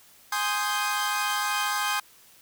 sawtooth chord, Ab major seventh, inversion none, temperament equal, 830.6 / 1046.5 / 1244.5 / 1568 Hz, Ab5 / C6 / Eb6 / G6, 0 / 0 / 0 / 0 cents, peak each -27 dBFS, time 0.32-2 s, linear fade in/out 5 ms, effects white hiss -55 dBFS RMS until 2.41 s

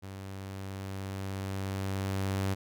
sawtooth tone with level ramp, 96.8 Hz, G2, 21 cents flat, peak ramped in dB -37 to -24 dBFS, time 0.02-2.55 s, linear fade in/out 20 ms, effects none

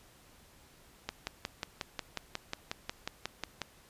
click train, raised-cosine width 0.2 ms, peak -17 dBFS, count 15, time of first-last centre 1.09-3.617 s, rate 5.54 Hz, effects pink hiss -60 dBFS RMS until 3.89 s + resampled to 32000 Hz

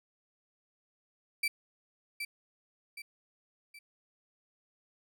35% pulse tone with echo, 2329 Hz, D7, 15 cents flat, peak -26 dBFS, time 1.43-1.48 s, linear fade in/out 5 ms, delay 770 ms, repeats 3, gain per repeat -7 dB, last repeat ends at 3.79 s, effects none

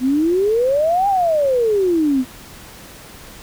sine exponential two-way sweep, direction up then down, 246.9 to 815 to 246.9 Hz, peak -13 dBFS, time 0-2.25 s, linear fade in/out 50 ms, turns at 1.08 s, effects pink hiss -39 dBFS RMS until 3.42 s

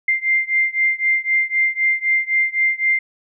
sine beating tone pair, 2094 / 2097.9 Hz, C7 / C7, +1 / +4 cents, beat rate 3.9 Hz, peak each -18 / -19 dBFS, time 0.08-2.99 s, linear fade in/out 5 ms, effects none

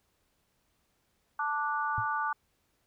harmonic tone, 293.7 Hz, D4, in tune, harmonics 3 / 4 / 5, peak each -33 / -32 / -34 dBFS, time 1.39-2.33 s, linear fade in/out 5 ms
sine tone with exponential decay, 110.5 Hz, A2, 8 cents sharp, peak -29 dBFS, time 1.98-2.08 s, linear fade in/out 0 ms, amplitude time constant 20 ms
effects pink hiss -74 dBFS RMS until 2.86 s

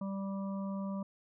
harmonic tone, 195.6 Hz, G3, 4 cents flat, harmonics 1 / 3 / 5 / 6, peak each -35 / -45 / -49 / -51 dBFS, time 0.01-1.03 s, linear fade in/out 5 ms, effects none

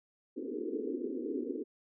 pink band-pass noise, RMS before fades -37 dBFS, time 0.36-1.64 s, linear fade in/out 20 ms, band 240 to 470 Hz, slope 96 dB/octave, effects none

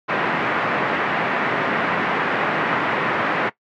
white band-pass noise, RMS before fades -21 dBFS, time 0.08-3.5 s, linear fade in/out 20 ms, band 140 to 2000 Hz, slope 24 dB/octave, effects noise-tail reverb RT60 0.1 s tail -18 dB re dry + MP3 96 kbps

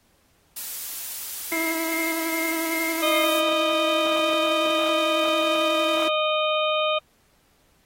blue noise, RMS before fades -32 dBFS, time 0.56-3.41 s, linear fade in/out 10 ms
sawtooth tone with vibrato, 326.1 Hz, E4, 19 cents flat, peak -23 dBFS, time 1.52-6.08 s, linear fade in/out 2 ms, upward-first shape sine, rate 11 Hz, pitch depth 23 cents each way
sine tone with tremolo, 2118 Hz, C7, 21 cents sharp, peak -26 dBFS, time 1.52-3.24 s, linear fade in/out 0 ms, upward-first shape square, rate 2.5 Hz, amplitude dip 55%
harmonic tone, 616 Hz, D#5, 17 cents flat, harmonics 1 / 2 / 4 / 5 / 6, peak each -23 / -26 / -29 / -30 / -31 dBFS, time 3.02-6.99 s, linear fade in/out 10 ms
effects pink hiss -63 dBFS RMS until 7.85 s + AAC 48 kbps

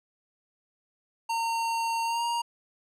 square tone with pitch glide, 916 to 940.1 Hz, A#5 to A#5, -31 to +14 cents, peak -27 dBFS, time 1.29-2.42 s, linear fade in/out 10 ms, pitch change +45 cents, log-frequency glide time 2.04-2.24 s, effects low-pass 10000 Hz 12 dB/octave

